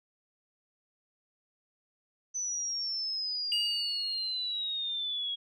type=exponential sweep; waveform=sine; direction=down; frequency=6050 to 3300 Hz; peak=-31 dBFS; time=2.34-5.36 s; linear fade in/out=20 ms
type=tone with exponential decay; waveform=triangle; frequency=2866 Hz; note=F7; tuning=44 cents sharp; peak=-25 dBFS; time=3.52-5 s; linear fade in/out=1 ms; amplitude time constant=320 ms
effects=none